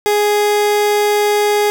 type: tone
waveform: 30% pulse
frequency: 415.3 Hz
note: G#4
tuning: in tune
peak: -9 dBFS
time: 0.06-1.7 s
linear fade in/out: 0 ms
effects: none